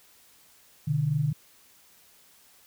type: tone pair together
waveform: sine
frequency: 126.13 / 150 Hz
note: B2 / D3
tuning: +37 / +37 cents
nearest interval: minor third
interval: 300 cents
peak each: -29 / -24 dBFS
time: 0.87-1.33 s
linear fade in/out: 10 ms
effects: white hiss -58 dBFS RMS until 2.66 s